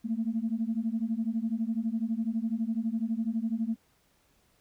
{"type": "beating tone pair", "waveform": "sine", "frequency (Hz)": [219.7, 231.7], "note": ["A3", "A#3"], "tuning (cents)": [-2, -10], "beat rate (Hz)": 12, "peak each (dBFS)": -30, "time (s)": [0.04, 3.76], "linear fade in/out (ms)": 20, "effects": ["tanh soft clip ceiling -20 dBFS", "pink hiss -68 dBFS RMS until 4.6 s"]}